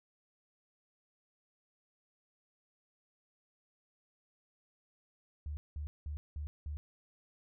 sine tone bursts, 74.1 Hz, D2, 16 cents sharp, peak -37 dBFS, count 5, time 5.46-6.77 s, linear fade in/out 0 ms, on 110 ms, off 190 ms, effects none

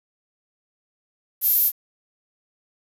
5% pulse tone with high-pass filter, 457.3 Hz, A#4, 33 cents flat, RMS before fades -19 dBFS, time 1.41-1.72 s, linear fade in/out 50 ms, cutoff 12000 Hz, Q 3.8, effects 7-bit

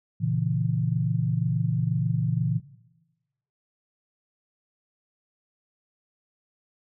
sine chord, A# diminished, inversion none, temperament equal, 116.54 / 138.59 / 164.81 Hz, A#2 / C#3 / E3, 0 / 0 / 0 cents, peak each -27 dBFS, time 0.2-2.6 s, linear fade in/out 20 ms, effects noise-tail reverb RT60 1.0 s tail -17 dB re dry

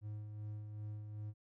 triangle tone with tremolo, 105.7 Hz, G#2, 31 cents sharp, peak -39 dBFS, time 0.01-1.34 s, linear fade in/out 50 ms, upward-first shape sine, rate 2.6 Hz, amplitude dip 40%, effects none

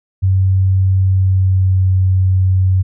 sine tone with pitch glide, 94.9 to 93.65 Hz, F#2 to F#2, +44 to +21 cents, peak -9 dBFS, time 0.22-2.83 s, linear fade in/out 20 ms, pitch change -23 cents, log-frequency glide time 1-1.91 s, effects none

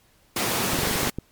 pink high-pass noise, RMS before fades -25 dBFS, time 0.36-1.1 s, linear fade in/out 5 ms, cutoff 160 Hz, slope 12 dB/octave
clicks, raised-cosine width 3 ms, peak -15 dBFS, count 9, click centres 0.733 / 0.788 / 0.833 / 0.873 / 0.912 / 0.957 / 1.031 / 1.073 / 1.186 s
effects pink hiss -60 dBFS RMS until 1.31 s + MP3 96 kbps

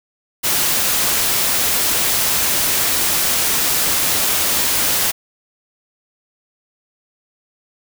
white noise, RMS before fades -17 dBFS, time 0.43-5.12 s, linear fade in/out 20 ms, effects none

